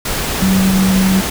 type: tone in noise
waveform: sine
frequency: 190 Hz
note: F#3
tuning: 46 cents sharp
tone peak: -10 dBFS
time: 0.42-1.21 s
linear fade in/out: 5 ms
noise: pink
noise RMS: -19 dBFS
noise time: 0.05-1.3 s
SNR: +6 dB
effects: none